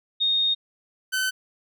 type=tone pair in turn; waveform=sine / sawtooth; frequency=3700 / 1521.9 Hz; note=A#7 / F#6; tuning=-14 / +48 cents; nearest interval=octave + minor third; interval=1538 cents; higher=first; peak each=-19 dBFS; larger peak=neither; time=0.2-0.55 / 1.12-1.31 s; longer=first; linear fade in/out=20 ms; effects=none